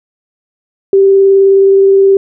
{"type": "tone with vibrato", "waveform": "sine", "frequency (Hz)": 390.6, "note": "G4", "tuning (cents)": -6, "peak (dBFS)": -3, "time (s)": [0.93, 2.17], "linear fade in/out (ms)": 2, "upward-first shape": "sine", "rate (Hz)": 19, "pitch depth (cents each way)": 10, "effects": []}